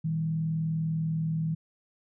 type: tone with frequency modulation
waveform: sine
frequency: 160 Hz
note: D#3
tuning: 49 cents sharp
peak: -26 dBFS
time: 0.04-1.55 s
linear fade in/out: 10 ms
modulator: 40.2 Hz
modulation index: 0.39
effects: none